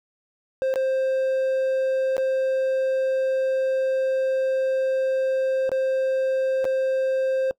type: tone with dropouts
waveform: triangle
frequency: 527 Hz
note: C5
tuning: 12 cents sharp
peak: -18 dBFS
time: 0.62-7.51 s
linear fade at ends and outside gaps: 0 ms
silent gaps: 0.74-0.758 / 2.167-2.18 / 5.693-5.717 / 6.644-6.652 s
effects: noise-tail reverb RT60 0.1 s tail -23 dB re dry